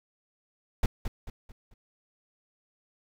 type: noise with echo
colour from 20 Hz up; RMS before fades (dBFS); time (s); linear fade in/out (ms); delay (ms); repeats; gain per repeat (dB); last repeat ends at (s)
brown; -23; 0.83-0.86; 2; 220; 4; -8; 1.74
effects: none